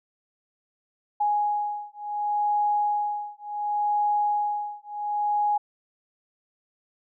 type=beating tone pair; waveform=sine; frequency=830.6 / 831.29 Hz; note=G#5 / G#5; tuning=0 / +1 cents; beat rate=0.69 Hz; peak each=-26 dBFS; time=1.2-5.58 s; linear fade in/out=10 ms; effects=none